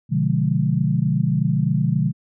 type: chord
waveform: sine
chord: B diminished seventh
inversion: none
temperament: equal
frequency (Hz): 123.47 / 146.83 / 174.61 / 207.7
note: B2 / D3 / F3 / Ab3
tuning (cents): 0 / 0 / 0 / 0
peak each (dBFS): -23 / -20 / -22 / -25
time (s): 0.09-2.13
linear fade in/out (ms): 50
effects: none

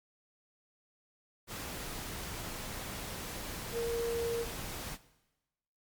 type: tone in noise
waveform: sine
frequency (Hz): 466.2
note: A#4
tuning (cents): 0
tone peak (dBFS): -31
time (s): 3.72-4.46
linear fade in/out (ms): 50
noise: pink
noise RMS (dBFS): -41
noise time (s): 1.47-4.98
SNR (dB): +7
effects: noise-tail reverb RT60 1.0 s tail -17 dB re dry + MP3 96 kbps

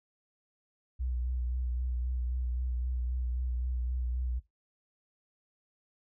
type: tone with vibrato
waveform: sine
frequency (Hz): 61.8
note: B1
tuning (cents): +2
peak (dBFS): -30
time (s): 0.99-4.4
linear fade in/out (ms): 20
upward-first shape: sine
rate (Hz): 3.8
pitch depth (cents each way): 33
effects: noise-tail reverb RT60 0.2 s tail -18 dB re dry

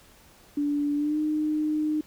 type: tone with pitch glide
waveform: sine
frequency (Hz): 290.3 to 305.6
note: D4 to D#4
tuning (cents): -20 to -31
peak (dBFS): -23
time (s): 0.57-2.01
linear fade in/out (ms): 5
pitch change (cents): +89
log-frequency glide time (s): 0.96-1.18
effects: pink hiss -55 dBFS RMS until 2.06 s

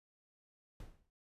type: noise with exponential decay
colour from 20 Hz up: brown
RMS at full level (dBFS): -44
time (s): 0.8-1.1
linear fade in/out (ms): 2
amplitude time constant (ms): 65
effects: noise-tail reverb RT60 0.2 s tail -25 dB re dry + resampled to 32000 Hz

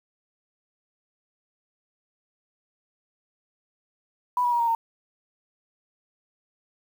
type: tone with pitch steps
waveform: sine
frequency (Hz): 987.8 / 969.1 / 950.9 / 932.9 / 915.3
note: B5 / B5 / A#5 / A#5 / A#5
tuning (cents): 0 / -33 / +34 / +1 / -32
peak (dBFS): -20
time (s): 4.37-4.75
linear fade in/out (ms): 2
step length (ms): 76
effects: 8-bit

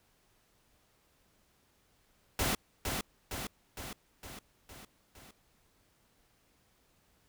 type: noise with echo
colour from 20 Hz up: pink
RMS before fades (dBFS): -31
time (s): 2.39-2.55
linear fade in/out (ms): 2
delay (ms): 460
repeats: 6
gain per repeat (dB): -4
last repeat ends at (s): 5.31
effects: pink hiss -70 dBFS RMS until 7.28 s

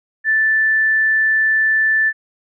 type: tone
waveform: sine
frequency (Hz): 1760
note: A6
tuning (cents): 0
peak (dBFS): -12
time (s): 0.24-2.13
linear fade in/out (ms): 50
effects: none

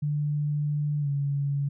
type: tone with pitch glide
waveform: sine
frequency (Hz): 147.7 to 141.27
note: D3 to C#3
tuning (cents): +10 to +33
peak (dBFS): -24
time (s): 0.02-1.69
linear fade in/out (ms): 10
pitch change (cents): -77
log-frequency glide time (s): 1-1.08
effects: none

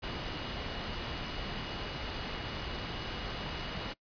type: tone in noise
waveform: sine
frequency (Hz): 2900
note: F#7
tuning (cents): -35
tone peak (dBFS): -49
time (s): 0.02-3.94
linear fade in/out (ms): 20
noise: pink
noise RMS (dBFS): -38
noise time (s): 0.02-3.94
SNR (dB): -14
effects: noise-tail reverb RT60 0.1 s tail -23 dB re dry + resampled to 11025 Hz

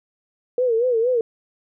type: tone with vibrato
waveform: sine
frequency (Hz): 476.8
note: A#4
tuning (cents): +39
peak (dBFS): -16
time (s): 0.58-1.21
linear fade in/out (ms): 2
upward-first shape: sine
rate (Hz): 4.3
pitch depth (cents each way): 120
effects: none

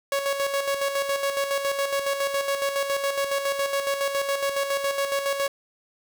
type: tone with tremolo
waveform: sawtooth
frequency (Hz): 556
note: C#5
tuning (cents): +5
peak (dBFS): -18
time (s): 0.12-5.48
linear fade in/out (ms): 2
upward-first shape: square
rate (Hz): 7.2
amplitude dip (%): 50
effects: none

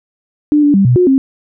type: tone with pitch steps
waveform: sine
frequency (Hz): 297.3 / 290.5 / 196.3 / 123.7 / 360.9 / 267.7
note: D4 / D4 / G3 / B2 / F#4 / C4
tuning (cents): +21 / -19 / +3 / +3 / -43 / +40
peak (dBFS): -6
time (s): 0.52-1.18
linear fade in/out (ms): 0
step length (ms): 110
effects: none

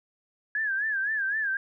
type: tone with vibrato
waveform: sine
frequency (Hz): 1661.2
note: G#6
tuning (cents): 0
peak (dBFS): -25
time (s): 0.55-1.57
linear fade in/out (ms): 2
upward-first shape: sine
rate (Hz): 3.9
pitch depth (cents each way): 120
effects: none

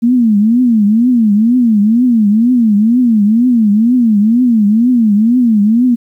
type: tone with vibrato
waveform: sine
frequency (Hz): 226.6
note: A#3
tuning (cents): -49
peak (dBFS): -6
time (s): 0.02-5.96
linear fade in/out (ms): 20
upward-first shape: triangle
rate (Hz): 2.1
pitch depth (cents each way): 220
effects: 8-bit

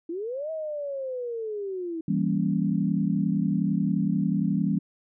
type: linear two-way sweep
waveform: sine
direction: up then down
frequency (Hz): 318.4 to 645 to 318.4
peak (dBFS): -29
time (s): 0.09-2.01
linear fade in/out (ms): 5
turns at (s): 0.51
type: chord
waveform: sine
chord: E diminished seventh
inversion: none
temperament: equal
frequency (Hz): 164.81 / 196 / 233.1 / 277.2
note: E3 / G3 / Bb3 / Db4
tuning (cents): 0 / 0 / 0 / 0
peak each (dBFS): -27 / -25 / -30 / -30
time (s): 2.08-4.79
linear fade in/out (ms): 5
effects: none

